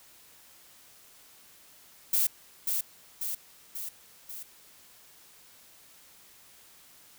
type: noise with echo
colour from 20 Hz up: violet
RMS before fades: -25 dBFS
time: 2.13-2.27 s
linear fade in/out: 5 ms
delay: 540 ms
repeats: 4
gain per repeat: -4 dB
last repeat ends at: 4.43 s
effects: white hiss -56 dBFS RMS until 7.18 s

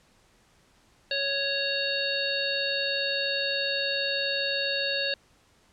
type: harmonic tone with a mistuned harmonic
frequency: 554.4 Hz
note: C#5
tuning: in tune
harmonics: 1 / 3 / 5 / 7 / 8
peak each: -32 / -32 / -32 / -32 / -32 dBFS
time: 1.11-5.14 s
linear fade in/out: 2 ms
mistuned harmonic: 7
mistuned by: -62 cents
effects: pink hiss -62 dBFS RMS until 5.72 s + low-pass 9000 Hz 12 dB/octave

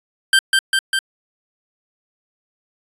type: tone with echo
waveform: 25% pulse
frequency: 1568 Hz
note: G6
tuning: in tune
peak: -6 dBFS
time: 0.33-0.39 s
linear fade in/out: 2 ms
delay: 200 ms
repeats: 3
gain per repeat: -2 dB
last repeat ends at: 0.99 s
effects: resampled to 32000 Hz

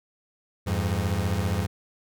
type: beating tone pair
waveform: 30% pulse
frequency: 86 / 101 Hz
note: F2 / G#2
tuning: -26 / -48 cents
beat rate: 15 Hz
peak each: -24 dBFS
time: 0.66-1.67 s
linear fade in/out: 20 ms
effects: none

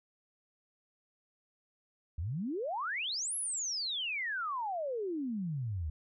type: exponential two-way sweep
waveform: sine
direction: up then down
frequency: 72.5 to 11300 to 72.5 Hz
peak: -33 dBFS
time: 2.18-5.9 s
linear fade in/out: 5 ms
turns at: 3.36 s
effects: none

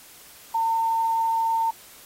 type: tone with quantisation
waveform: sine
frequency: 906 Hz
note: A#5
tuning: 50 cents flat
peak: -20 dBFS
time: 0.54-1.71 s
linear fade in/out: 10 ms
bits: 8
effects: white hiss -48 dBFS RMS until 2.05 s + AAC 48 kbps

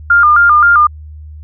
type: tone with vibrato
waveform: sine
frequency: 1300 Hz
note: E6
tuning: 24 cents flat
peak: -4 dBFS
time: 0.1-0.87 s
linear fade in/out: 5 ms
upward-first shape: square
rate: 3.8 Hz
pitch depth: 130 cents each way
effects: added 76 Hz sine -28 dBFS peak until 1.43 s

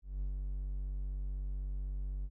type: tone with ADSR envelope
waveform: triangle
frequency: 47.99 Hz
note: G1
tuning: 36 cents flat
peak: -31 dBFS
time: 0.02-2.3 s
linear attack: 190 ms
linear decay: 110 ms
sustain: -2 dB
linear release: 54 ms
effects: none

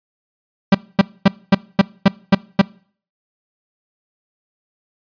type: tone bursts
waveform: 45% pulse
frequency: 195.6 Hz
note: G3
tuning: 4 cents flat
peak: -6 dBFS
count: 8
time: 0.72-2.616 s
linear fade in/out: 5 ms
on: 27 ms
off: 240 ms
effects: noise-tail reverb RT60 0.5 s tail -24 dB re dry + resampled to 11025 Hz

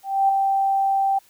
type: tone with ADSR envelope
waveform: sine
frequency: 782 Hz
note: G5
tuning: 4 cents flat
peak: -13 dBFS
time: 0.03-1.19 s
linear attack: 260 ms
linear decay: 3 ms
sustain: -4 dB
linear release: 10 ms
effects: white hiss -56 dBFS RMS until 1.29 s

